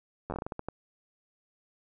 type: slowing click train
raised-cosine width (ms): 1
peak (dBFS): -21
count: 11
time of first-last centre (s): 0.3-0.686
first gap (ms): 10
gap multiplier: 1.28
effects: none

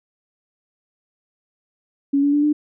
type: tone with pitch steps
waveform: sine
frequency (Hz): 280 / 286 / 292.2 / 298.5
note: C#4 / D4 / D4 / D4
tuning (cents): +18 / -46 / -9 / +28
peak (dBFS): -14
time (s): 2.13-2.53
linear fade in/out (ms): 10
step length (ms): 100
effects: none

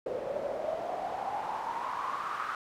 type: noise with band-pass filter sweep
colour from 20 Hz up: pink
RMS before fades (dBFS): -35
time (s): 0.06-2.55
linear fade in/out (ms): 2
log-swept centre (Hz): 500 to 1300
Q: 7
effects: none

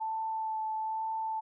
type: tone with vibrato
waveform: sine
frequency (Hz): 880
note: A5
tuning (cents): 0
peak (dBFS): -31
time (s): 0-1.41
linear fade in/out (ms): 20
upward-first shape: sine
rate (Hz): 1.1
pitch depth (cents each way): 13
effects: none

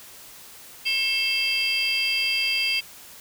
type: tone cluster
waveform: sine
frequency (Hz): 2175 / 2652 / 3180 / 4782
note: C#7 / E7 / G7 / D8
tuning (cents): -33 / +10 / +24 / +30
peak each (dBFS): -30 / -23 / -26 / -25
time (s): 0.85-2.81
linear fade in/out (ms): 20
effects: tanh soft clip ceiling -16 dBFS + white hiss -45 dBFS RMS until 3.2 s

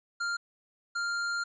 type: tone bursts at uneven times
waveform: square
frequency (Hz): 1396.9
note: F6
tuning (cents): 0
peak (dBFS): -30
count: 2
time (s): 0.2-0.37 / 0.95-1.44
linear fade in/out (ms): 10
effects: resampled to 16000 Hz + 11-bit

